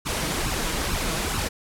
pink noise with flanger, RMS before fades -26 dBFS, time 0.05-1.49 s, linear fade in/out 20 ms, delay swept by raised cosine 0.73 to 6.33 ms, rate 2.3 Hz, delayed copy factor +0.7, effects low-pass 12000 Hz 12 dB/octave

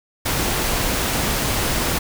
pink noise, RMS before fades -21 dBFS, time 0.25-1.99 s, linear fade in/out 10 ms, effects none

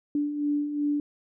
sine beating tone pair, 290 / 292.7 Hz, D4 / D4, -22 / -6 cents, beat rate 2.7 Hz, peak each -33 / -25 dBFS, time 0.15-1 s, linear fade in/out 2 ms, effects none

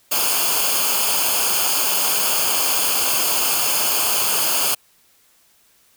white noise with comb filter, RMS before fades -19 dBFS, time 0.11-4.75 s, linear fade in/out 10 ms, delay 0.52 ms, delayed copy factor -0.75, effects white hiss -57 dBFS RMS until 5.96 s

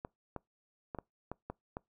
clicks, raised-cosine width 1 ms, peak -25 dBFS, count 7, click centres 0.049 / 0.363 / 0.948 / 0.987 / 1.316 / 1.5 / 1.769 s, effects noise-tail reverb RT60 0.2 s tail -26 dB re dry

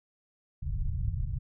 pink low-pass noise, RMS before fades -31 dBFS, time 0.62-1.39 s, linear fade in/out 10 ms, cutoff 140 Hz, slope 48 dB/octave, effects none

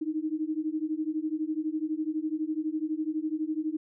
sine beating tone pair, 305.6 / 317.6 Hz, D#4 / D#4, -31 / +36 cents, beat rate 12 Hz, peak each -31 dBFS, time 0.01-3.77 s, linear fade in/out 10 ms, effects none

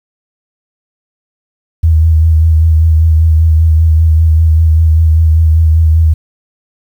sine tone with vibrato, 80 Hz, D#2, 49 cents sharp, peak -4 dBFS, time 1.83-6.14 s, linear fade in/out 10 ms, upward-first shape sine, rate 5.1 Hz, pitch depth 36 cents each way, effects 7-bit

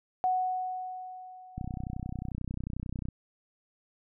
sine tone with exponential decay, 740 Hz, F#5, in tune, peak -23 dBFS, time 0.24-2.31 s, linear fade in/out 0 ms, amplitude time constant 450 ms
click train, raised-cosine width 5 ms, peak -23 dBFS, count 48, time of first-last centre 1.58-3.086 s, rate 31.2 Hz
effects none

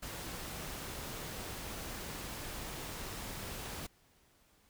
pink noise, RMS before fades -43 dBFS, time 0.02-3.87 s, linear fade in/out 10 ms, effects pink hiss -68 dBFS RMS until 4.69 s

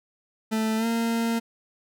40% pulse tone with pitch glide, 220 to 229.9 Hz, A3 to A#3, 0 to -24 cents, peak -22 dBFS, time 0.51-1.4 s, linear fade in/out 20 ms, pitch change +76 cents, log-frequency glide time 0.77-0.86 s, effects none

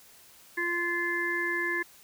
harmonic tone, 346.4 Hz, F4, 14 cents flat, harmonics 1 / 3 / 5 / 6, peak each -34 / -38 / -29 / -34 dBFS, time 0.57-1.83 s, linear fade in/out 10 ms, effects white hiss -55 dBFS RMS until 2.03 s

